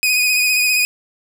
sawtooth tone with vibrato, 2489 Hz, D#7, in tune, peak -10 dBFS, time 0.03-0.85 s, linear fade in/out 0 ms, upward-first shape triangle, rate 15 Hz, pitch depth 37 cents each way, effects none

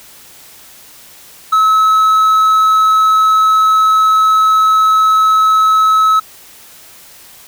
triangle tone, 1292 Hz, E6, 35 cents flat, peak -5 dBFS, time 1.52-6.2 s, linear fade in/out 10 ms, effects white hiss -39 dBFS RMS until 7.47 s

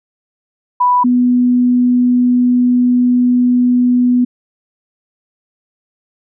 sine tone pair in turn, 987.8 / 246.9 Hz, B5 / B3, 0 / 0 cents, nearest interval 2 octaves, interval 2400 cents, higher first, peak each -8 dBFS, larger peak neither, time 0.8-1.04 / 1.04-4.25 s, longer second, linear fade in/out 10 ms, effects none

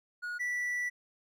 triangle tone pair in turn, 1449 / 1961.5 Hz, F#6 / B6, -37 / -12 cents, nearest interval perfect fourth, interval 525 cents, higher second, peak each -33 / -29 dBFS, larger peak second, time 0.22-0.39 / 0.39-0.9 s, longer second, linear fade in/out 20 ms, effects none

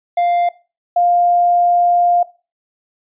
triangle / sine tone pair in turn, 698.5 / 702 Hz, F5 / F5, 0 / +9 cents, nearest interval unison, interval 9 cents, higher second, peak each -10 dBFS, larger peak neither, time 0.17-0.49 / 0.96-2.23 s, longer second, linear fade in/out 5 ms, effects noise-tail reverb RT60 0.3 s tail -18 dB re dry + resampled to 8000 Hz

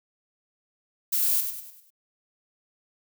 violet noise with echo, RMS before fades -24 dBFS, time 1.12-1.41 s, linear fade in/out 10 ms, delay 99 ms, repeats 5, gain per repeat -7 dB, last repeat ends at 1.905 s, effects none

